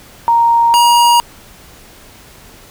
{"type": "tone pair in turn", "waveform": ["sine", "square"], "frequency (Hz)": [932.3, 949.7], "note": ["A#5", "A#5"], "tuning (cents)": [0, 32], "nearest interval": "unison", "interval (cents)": 32, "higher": "second", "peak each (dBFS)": -7, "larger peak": "neither", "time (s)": [[0.28, 0.74], [0.74, 1.2]], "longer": "neither", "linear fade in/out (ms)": 0, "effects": ["pink hiss -40 dBFS RMS until 2.7 s"]}